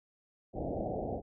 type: low-pass noise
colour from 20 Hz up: white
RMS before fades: -36 dBFS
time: 0.53-1.22 s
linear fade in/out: 50 ms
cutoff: 770 Hz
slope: 96 dB/octave
effects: none